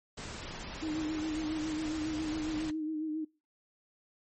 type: noise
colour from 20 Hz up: pink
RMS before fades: -42 dBFS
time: 0.17-2.71 s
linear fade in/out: 10 ms
type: tone with vibrato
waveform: sine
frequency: 311.1 Hz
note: D#4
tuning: in tune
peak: -32 dBFS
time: 0.82-3.25 s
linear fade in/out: 10 ms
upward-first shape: sine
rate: 7.3 Hz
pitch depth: 42 cents each way
effects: noise-tail reverb RT60 0.3 s tail -23 dB re dry + MP3 32 kbps

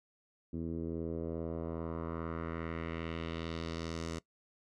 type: tone with low-pass filter sweep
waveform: 10% pulse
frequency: 82.41 Hz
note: E2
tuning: in tune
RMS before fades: -39 dBFS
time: 0.53-4.19 s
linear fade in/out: 5 ms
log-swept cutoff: 280 to 7200 Hz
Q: 1.7
effects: noise-tail reverb RT60 0.1 s tail -20 dB re dry

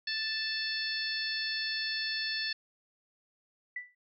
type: harmonic tone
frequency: 880 Hz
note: A5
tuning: in tune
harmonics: 2 / 3 / 4 / 5 / 6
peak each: -36 / -41 / -41 / -35 / -40 dBFS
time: 0.07-2.53 s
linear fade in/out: 5 ms
type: tone with exponential decay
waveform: sine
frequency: 1975.5 Hz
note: B6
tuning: in tune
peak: -32 dBFS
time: 3.76-3.95 s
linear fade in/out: 5 ms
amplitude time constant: 40 ms
effects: none

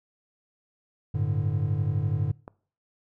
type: chord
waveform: triangle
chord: G suspended second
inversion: none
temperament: equal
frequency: 98 / 110 / 146.83 Hz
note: G2 / A2 / D3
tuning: 0 / 0 / 0 cents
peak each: -26 dBFS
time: 1.14-2.32 s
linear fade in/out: 10 ms
type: click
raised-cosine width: 1 ms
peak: -25 dBFS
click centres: 2.479 s
effects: noise-tail reverb RT60 0.5 s tail -23 dB re dry

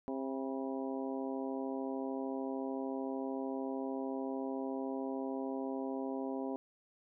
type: harmonic tone with a mistuned harmonic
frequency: 133.4 Hz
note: C3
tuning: 34 cents sharp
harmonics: 2 / 3 / 4 / 5 / 6 / 7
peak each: -38 / -42 / -44 / -46 / -48 / -49 dBFS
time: 0.08-6.56 s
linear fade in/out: 0 ms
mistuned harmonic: 7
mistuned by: +65 cents
effects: none

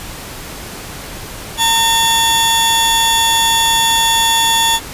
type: tone pair together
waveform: sawtooth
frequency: 910 / 3436 Hz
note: A#5 / A7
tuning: -42 / -42 cents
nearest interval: octave + major seventh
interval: 2300 cents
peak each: -10 dBFS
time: 1.57-4.8 s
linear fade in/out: 50 ms
effects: pink hiss -29 dBFS RMS until 4.93 s + resampled to 32000 Hz

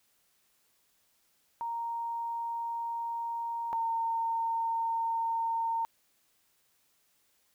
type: tone pair in turn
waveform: sine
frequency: 930 / 914 Hz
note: A#5 / A#5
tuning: -4 / -34 cents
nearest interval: unison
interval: 30 cents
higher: first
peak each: -32 / -28 dBFS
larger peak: second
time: 1.61-3.73 / 3.73-5.85 s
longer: neither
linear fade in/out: 0 ms
effects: white hiss -71 dBFS RMS until 7.54 s

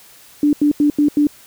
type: tone bursts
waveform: sine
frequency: 293.7 Hz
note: D4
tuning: in tune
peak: -10 dBFS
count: 5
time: 0.43-1.27 s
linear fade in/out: 2 ms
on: 100 ms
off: 85 ms
effects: white hiss -45 dBFS RMS until 1.46 s

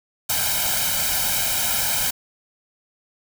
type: noise with comb filter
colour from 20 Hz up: white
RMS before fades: -22 dBFS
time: 0.29-2.11 s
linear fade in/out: 10 ms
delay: 1.3 ms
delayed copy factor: +0.95
effects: none

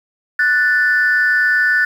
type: tone pair together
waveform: sine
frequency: 1480 / 1767.3 Hz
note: F#6 / A6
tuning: 0 / +7 cents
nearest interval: minor third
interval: 307 cents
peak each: -13 dBFS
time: 0.39-1.85 s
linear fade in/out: 5 ms
effects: tanh soft clip ceiling -6 dBFS + 7-bit

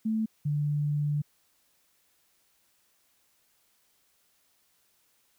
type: tone pair in turn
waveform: sine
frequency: 220 / 147.14 Hz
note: A3 / D3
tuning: 0 / +4 cents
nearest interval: perfect fifth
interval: 696 cents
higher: first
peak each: -25 dBFS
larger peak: neither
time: 0.05-0.26 / 0.45-1.22 s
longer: second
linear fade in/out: 10 ms
effects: white hiss -69 dBFS RMS until 5.38 s

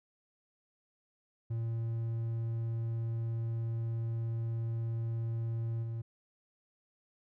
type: tone with level steps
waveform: triangle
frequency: 114.6 Hz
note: A#2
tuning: 29 cents flat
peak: -30 / -33 dBFS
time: 1.5-6.02 s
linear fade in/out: 10 ms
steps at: 5.82 s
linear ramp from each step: 20 ms
effects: none

